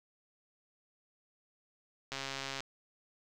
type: click train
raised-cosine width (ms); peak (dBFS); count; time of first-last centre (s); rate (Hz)
0.2; -21; 67; 2.12-2.605; 136
effects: none